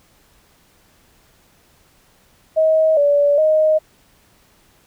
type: tone with pitch steps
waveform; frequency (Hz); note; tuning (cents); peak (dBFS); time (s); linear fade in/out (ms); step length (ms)
sine; 634 / 576 / 623; D#5 / D5 / D#5; +32 / -34 / +2; -11; 2.56-3.79; 20; 410
effects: pink hiss -55 dBFS RMS until 4.86 s